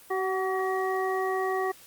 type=harmonic tone with a mistuned harmonic; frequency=379.5 Hz; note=F#4; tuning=44 cents sharp; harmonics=1 / 2 / 3 / 5; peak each=-28 / -31 / -33 / -35 dBFS; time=0.1-1.72 s; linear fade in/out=10 ms; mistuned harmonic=2; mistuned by=-23 cents; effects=white hiss -52 dBFS RMS until 1.86 s + Opus 32 kbps